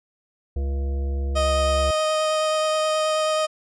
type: harmonic tone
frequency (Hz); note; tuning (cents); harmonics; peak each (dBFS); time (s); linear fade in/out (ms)
68.8; C#2; -12; 1 / 3 / 5 / 7 / 9 / 10; -22 / -40 / -39 / -39 / -52 / -47; 0.56-1.91; 5
type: tone with vibrato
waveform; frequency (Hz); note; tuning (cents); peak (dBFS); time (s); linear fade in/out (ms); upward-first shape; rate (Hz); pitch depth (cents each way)
30% pulse; 622.3; D#5; 0; -17; 1.35-3.47; 20; triangle; 9.4; 10
effects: resampled to 22050 Hz